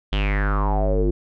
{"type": "tone with low-pass filter sweep", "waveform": "square", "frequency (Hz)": 50.4, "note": "G1", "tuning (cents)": 49, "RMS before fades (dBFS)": -20, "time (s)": [0.12, 1.11], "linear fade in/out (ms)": 10, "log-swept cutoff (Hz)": [3300, 350], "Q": 7.6, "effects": []}